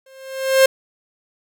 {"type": "tone with exponential growth", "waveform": "45% pulse", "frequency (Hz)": 531, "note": "C5", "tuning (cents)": 25, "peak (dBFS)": -7, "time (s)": [0.06, 0.66], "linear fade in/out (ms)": 5, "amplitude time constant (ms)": 130, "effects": []}